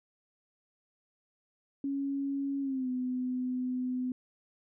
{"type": "tone with pitch glide", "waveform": "sine", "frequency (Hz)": [277.2, 252.7], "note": ["C#4", "B3"], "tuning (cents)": [0, 40], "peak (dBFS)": -30, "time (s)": [1.84, 4.12], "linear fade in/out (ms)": 2, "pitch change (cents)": -160, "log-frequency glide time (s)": [2.61, 2.89], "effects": []}